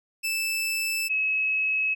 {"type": "tone pair in turn", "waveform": ["sawtooth", "sine"], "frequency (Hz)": [2637, 2571], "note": ["E7", "E7"], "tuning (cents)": [0, -44], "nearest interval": "unison", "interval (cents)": 44, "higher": "first", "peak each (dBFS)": -22, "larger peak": "neither", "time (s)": [[0.23, 1.09], [1.09, 1.95]], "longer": "neither", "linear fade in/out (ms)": 20, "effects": []}